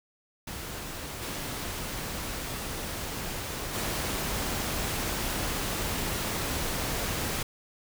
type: noise with level steps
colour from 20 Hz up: pink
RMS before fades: -38 / -35 / -31 dBFS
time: 0.47-7.43 s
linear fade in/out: 5 ms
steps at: 1.21 / 3.73 s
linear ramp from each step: 20 ms
effects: none